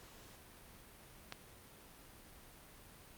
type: click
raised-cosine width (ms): 0.2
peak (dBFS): -25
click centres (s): 1.324
effects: pink hiss -58 dBFS RMS until 3.17 s + Opus 48 kbps